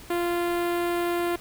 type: tone with notch filter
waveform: sawtooth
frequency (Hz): 346.9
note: F4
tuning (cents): -12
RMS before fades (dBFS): -26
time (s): 0.1-1.36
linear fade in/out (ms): 5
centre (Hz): 5800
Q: 0.66
effects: pink hiss -46 dBFS RMS until 1.4 s